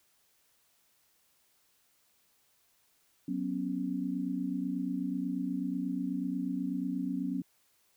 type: chord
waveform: sine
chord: F# suspended fourth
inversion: none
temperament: equal with one note detuned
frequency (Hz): 185 / 246.9 / 275.1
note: F#3 / B3 / C#4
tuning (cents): 0 / 0 / -13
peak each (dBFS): -36 / -36 / -34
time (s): 3.28-7.42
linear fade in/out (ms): 5
effects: white hiss -70 dBFS RMS until 7.96 s